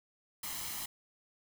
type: noise with comb filter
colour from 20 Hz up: white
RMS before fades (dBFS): -40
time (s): 0.43-0.86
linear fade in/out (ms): 5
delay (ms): 0.98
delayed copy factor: +0.6
effects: none